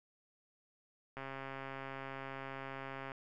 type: click train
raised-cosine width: 0.5 ms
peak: -29 dBFS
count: 264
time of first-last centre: 1.17-3.118 s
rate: 135 Hz
effects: none